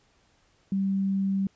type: tone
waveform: sine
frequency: 194.5 Hz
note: G3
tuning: 13 cents flat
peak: -23 dBFS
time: 0.72-1.47 s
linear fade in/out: 2 ms
effects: pink hiss -65 dBFS RMS until 1.55 s + resampled to 16000 Hz